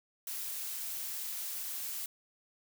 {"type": "noise", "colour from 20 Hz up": "blue", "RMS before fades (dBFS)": -39, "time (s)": [0.27, 2.06], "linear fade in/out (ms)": 2, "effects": []}